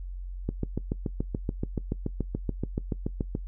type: click train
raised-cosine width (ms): 3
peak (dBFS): -15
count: 21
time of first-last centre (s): 0.49-3.351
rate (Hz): 6.99
effects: noise-tail reverb RT60 0.1 s tail -20 dB re dry + added 45 Hz sine -34 dBFS peak until 3.47 s